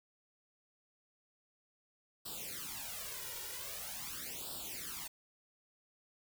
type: noise with flanger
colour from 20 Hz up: white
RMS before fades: -44 dBFS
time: 2.25-5.08 s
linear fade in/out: 10 ms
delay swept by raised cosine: 0.23 to 2.13 ms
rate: 0.44 Hz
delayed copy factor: +1
effects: none